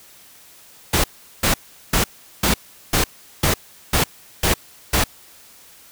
pink noise bursts, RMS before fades -17 dBFS, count 9, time 0.93-5.04 s, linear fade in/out 5 ms, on 110 ms, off 390 ms, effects white hiss -47 dBFS RMS until 5.91 s

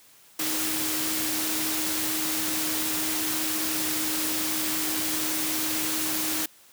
sine tone in noise, 312.6 Hz, D#4, 8 cents sharp, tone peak -33 dBFS, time 0.39-6.46 s, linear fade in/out 5 ms, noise white, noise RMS -28 dBFS, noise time 0.39-6.46 s, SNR -8 dB, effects white hiss -55 dBFS RMS until 6.72 s + high-pass 80 Hz 12 dB/octave

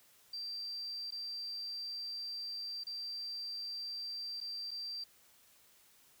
sine tone with dropouts, 4699 Hz, D8, in tune, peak -39 dBFS, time 0.33-5.04 s, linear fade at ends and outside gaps 5 ms, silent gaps 1.107-1.121 / 2.837-2.867 / 4.404-4.411 / 4.709-4.713 s, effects white hiss -65 dBFS RMS until 6.2 s

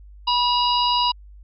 harmonic tone with a mistuned harmonic, 977 Hz, B5, 19 cents flat, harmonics 1 / 3 / 4 / 5, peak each -19 / -24 / -25 / -26 dBFS, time 0.27-1.12 s, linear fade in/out 10 ms, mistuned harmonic 3, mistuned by -41 cents, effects added 50 Hz sine -41 dBFS peak until 1.43 s

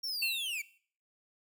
45% pulse linear sweep, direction down, 5588 to 2222 Hz, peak -34 dBFS, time 0.03-0.62 s, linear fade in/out 10 ms
square tone with exponential decay, 2700 Hz, E7, 41 cents sharp, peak -29 dBFS, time 0.22-0.78 s, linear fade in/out 5 ms, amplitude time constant 120 ms
effects noise-tail reverb RT60 0.5 s tail -21 dB re dry

